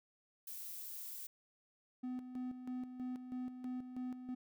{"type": "noise", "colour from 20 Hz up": "violet", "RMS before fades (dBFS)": -47, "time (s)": [0.47, 1.27], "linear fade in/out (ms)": 5}
{"type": "tone with tremolo", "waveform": "triangle", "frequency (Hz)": 252.2, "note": "B3", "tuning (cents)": 36, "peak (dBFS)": -37, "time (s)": [2.03, 4.35], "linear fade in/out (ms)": 10, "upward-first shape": "square", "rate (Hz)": 3.1, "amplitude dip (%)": 60}
{"effects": []}